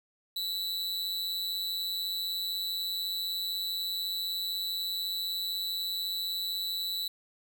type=tone with amplitude modulation; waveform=45% pulse; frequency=3951 Hz; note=B7; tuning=in tune; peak=-28 dBFS; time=0.36-7.08 s; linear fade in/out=5 ms; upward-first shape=sine; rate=184 Hz; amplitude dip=75%; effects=10-bit